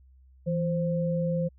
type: tone pair together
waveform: sine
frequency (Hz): 165.69 / 523.3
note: E3 / C5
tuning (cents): +9 / 0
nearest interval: octave + minor sixth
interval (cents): 1991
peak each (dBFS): -26 / -29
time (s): 0.46-1.49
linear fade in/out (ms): 20
effects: added 65 Hz sine -53 dBFS peak until 1.58 s